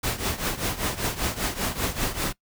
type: noise with tremolo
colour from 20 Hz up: pink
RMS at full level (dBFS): -24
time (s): 0.03-2.33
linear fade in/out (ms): 10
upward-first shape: triangle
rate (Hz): 5.1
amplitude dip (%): 85
effects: noise-tail reverb RT60 0.1 s tail -21 dB re dry